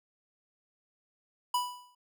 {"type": "tone with exponential decay", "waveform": "square", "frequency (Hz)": 986, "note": "B5", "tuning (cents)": -3, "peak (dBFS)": -25, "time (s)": [1.54, 1.95], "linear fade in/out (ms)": 5, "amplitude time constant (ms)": 88, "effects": []}